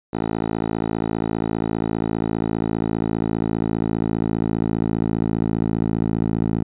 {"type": "tone with band-pass filter sweep", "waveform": "10% pulse", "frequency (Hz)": 55, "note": "A1", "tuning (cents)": 0, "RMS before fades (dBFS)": -22, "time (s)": [0.13, 6.63], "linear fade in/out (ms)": 5, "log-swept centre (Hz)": [470, 210], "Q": 0.76, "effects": ["resampled to 8000 Hz"]}